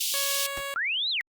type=high-pass noise; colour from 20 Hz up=pink; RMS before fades=-28 dBFS; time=0-0.47 s; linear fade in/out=10 ms; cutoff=2800 Hz; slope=48 dB/octave
type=tone; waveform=10% pulse; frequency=557 Hz; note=C#5; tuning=8 cents sharp; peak=-23 dBFS; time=0.14-0.74 s; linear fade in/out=0 ms
type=noise with exponential decay; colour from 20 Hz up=pink; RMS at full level=-33 dBFS; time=0.57-0.66 s; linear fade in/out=1 ms; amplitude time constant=18 ms
type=linear two-way sweep; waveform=sine; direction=up then down; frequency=1318.5 to 4163 to 1837 Hz; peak=-25 dBFS; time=0.76-1.21 s; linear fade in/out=0 ms; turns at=1.1 s
effects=Opus 48 kbps